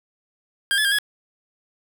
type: tone with pitch steps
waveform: 25% pulse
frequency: 1605 / 1719 / 1608 / 1680 Hz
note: G6 / A6 / G6 / G#6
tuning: +40 / -41 / +44 / +19 cents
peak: -14 dBFS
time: 0.71-0.986 s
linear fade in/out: 0 ms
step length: 69 ms
effects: 7-bit